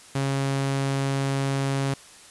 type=tone; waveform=sawtooth; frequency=136.9 Hz; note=C#3; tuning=21 cents flat; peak=-19 dBFS; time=0.15-1.94 s; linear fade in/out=5 ms; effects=white hiss -48 dBFS RMS until 2.3 s + resampled to 24000 Hz